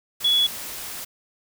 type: tone in noise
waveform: sine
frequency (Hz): 3385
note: G#7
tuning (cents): +32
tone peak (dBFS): -16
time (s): 0.24-0.47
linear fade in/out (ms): 10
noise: white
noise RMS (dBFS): -34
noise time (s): 0.2-1.05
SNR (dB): +15
effects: none